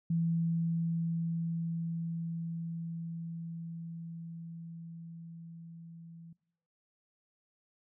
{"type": "tone with level ramp", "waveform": "sine", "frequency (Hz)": 166.4, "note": "E3", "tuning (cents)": 17, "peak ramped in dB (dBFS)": [-27, -48], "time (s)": [0.1, 6.33], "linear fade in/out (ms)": 5, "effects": ["noise-tail reverb RT60 0.7 s tail -22 dB re dry"]}